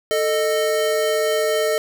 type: tone pair together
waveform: square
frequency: 441.3 / 617 Hz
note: A4 / D#5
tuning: +5 / -15 cents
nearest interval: tritone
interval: 580 cents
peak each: -21 dBFS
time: 0.11-1.78 s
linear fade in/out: 0 ms
effects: none